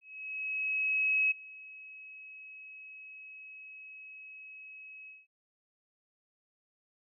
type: tone with ADSR envelope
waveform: sine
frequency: 2562 Hz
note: E7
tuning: 50 cents flat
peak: -24 dBFS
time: 0.01-5.27 s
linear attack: 1300 ms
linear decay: 14 ms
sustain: -22 dB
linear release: 190 ms
effects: none